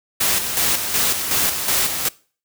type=noise with tremolo; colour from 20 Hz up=white; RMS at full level=-18 dBFS; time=0.2-2.09 s; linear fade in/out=10 ms; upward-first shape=square; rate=2.7 Hz; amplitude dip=50%; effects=noise-tail reverb RT60 0.4 s tail -22 dB re dry